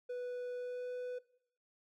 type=tone with pitch glide; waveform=triangle; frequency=493.6 to 497 Hz; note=B4 to B4; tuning=-1 to +11 cents; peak=-36 dBFS; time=0.09-1.19 s; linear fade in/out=10 ms; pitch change=+12 cents; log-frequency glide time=0.56-0.91 s; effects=noise-tail reverb RT60 0.7 s tail -20 dB re dry